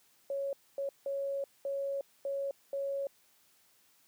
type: tone bursts at uneven times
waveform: sine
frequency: 554 Hz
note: C#5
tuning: 1 cent flat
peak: -32 dBFS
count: 6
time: 0.3-0.53 / 0.78-0.89 / 1.06-1.44 / 1.65-2.01 / 2.25-2.51 / 2.73-3.07 s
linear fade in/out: 2 ms
effects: white hiss -67 dBFS RMS until 4.07 s + high-pass 100 Hz 12 dB/octave